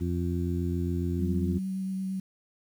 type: harmonic tone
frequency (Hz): 87.31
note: F2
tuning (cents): 0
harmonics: 1 / 2 / 3 / 4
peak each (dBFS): -29 / -32 / -34 / -35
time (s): 0-1.59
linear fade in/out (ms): 20
type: tone with vibrato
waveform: sine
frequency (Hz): 190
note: F#3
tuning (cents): +46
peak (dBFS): -29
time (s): 1.19-2.2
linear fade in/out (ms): 5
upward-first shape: sine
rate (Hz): 8.8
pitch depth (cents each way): 11
effects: 9-bit